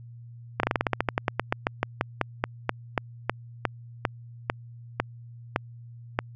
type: slowing click train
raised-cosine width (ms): 0.5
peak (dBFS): -7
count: 28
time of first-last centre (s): 0.6-6.189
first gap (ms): 33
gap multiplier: 1.12
effects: added 118 Hz sine -42 dBFS peak until 6.35 s